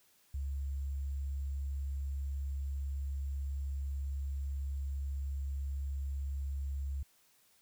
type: tone with sample-and-hold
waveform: sine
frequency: 69.1 Hz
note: C#2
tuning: 5 cents flat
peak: -34 dBFS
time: 0.34-7.03 s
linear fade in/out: 5 ms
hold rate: 7350 Hz
effects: white hiss -68 dBFS RMS until 7.61 s